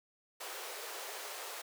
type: high-pass noise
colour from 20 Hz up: pink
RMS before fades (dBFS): -44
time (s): 0.4-1.62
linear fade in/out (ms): 10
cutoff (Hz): 400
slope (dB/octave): 48
effects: none